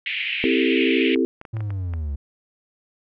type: band-pass noise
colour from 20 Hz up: pink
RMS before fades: -26 dBFS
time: 0.06-1.15 s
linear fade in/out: 2 ms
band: 2100 to 3000 Hz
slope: 48 dB/octave
type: chord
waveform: sine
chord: A minor seventh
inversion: first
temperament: equal with one note detuned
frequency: 261.6 / 329.6 / 392 / 445.1 Hz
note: C4 / E4 / G4 / A4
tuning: 0 / 0 / 0 / +20 cents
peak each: -21 / -22 / -23 / -25 dBFS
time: 0.44-1.25 s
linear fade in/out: 0 ms
type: clicks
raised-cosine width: 0.5 ms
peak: -23 dBFS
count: 7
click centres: 1.159 / 1.414 / 1.452 / 1.568 / 1.606 / 1.705 / 1.937 s
type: linear sweep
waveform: triangle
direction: down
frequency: 113.4 to 67.6 Hz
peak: -22 dBFS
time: 1.53-2.16 s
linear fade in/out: 10 ms
effects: none